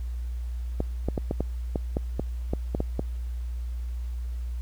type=clicks; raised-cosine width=2 ms; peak=-13 dBFS; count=12; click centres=0.804 / 1.086 / 1.178 / 1.311 / 1.406 / 1.758 / 1.969 / 2.196 / 2.535 / 2.749 / 2.804 / 2.994 s; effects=added 60 Hz sine -29 dBFS peak until 4.61 s + pink hiss -57 dBFS RMS until 4.61 s